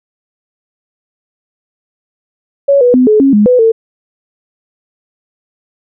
sine tone with pitch steps, 559 / 490 / 253.3 / 427.7 / 273 / 208.5 / 499.1 / 450.2 Hz, C#5 / B4 / B3 / A4 / C#4 / G#3 / B4 / A4, +14 / -14 / +44 / -49 / -26 / +7 / +18 / +40 cents, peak -4 dBFS, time 2.68-3.72 s, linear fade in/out 10 ms, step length 130 ms, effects none

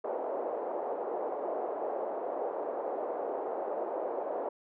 white band-pass noise, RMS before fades -35 dBFS, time 0.04-4.49 s, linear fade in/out 5 ms, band 410 to 690 Hz, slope 24 dB/octave, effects none

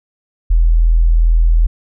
sine tone, 41.2 Hz, E1, in tune, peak -7 dBFS, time 0.5-1.67 s, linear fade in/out 10 ms, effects none

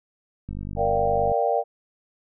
click train, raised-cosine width 5 ms, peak -21 dBFS, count 42, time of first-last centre 0.49-1.317 s, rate 49.6 Hz
sine chord, G minor seventh, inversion first, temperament equal, 466.2 / 587.3 / 698.5 / 784 Hz, Bb4 / D5 / F5 / G5, 0 / 0 / 0 / 0 cents, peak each -25 dBFS, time 0.76-1.64 s, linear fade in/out 50 ms
effects none

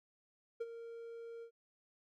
triangle tone with ADSR envelope, 463 Hz, A#4, 12 cents flat, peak -33 dBFS, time 0.6-1.51 s, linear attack 12 ms, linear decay 36 ms, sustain -11 dB, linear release 86 ms, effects none

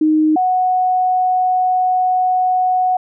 sine tone pair in turn, 310 / 737.3 Hz, D#4 / F#5, -6 / -6 cents, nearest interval octave + minor third, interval 1500 cents, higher second, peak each -10 / -12 dBFS, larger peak first, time 0.01-0.36 / 0.36-2.97 s, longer second, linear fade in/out 5 ms, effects none

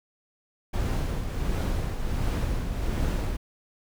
brown noise with tremolo, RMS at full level -25 dBFS, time 0.73-3.37 s, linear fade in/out 10 ms, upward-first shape triangle, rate 1.4 Hz, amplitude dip 50%, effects none

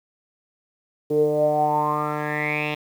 10% pulse tone with low-pass filter sweep, 150 Hz, D3, 37 cents sharp, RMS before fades -22 dBFS, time 1.1-2.75 s, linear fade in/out 10 ms, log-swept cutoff 400 to 3000 Hz, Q 8.7, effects 8-bit

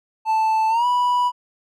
triangle tone with pitch glide, 880 to 982.1 Hz, A5 to B5, 0 to -10 cents, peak -14 dBFS, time 0.25-1.32 s, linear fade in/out 50 ms, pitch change +190 cents, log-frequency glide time 0.69-0.86 s, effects none

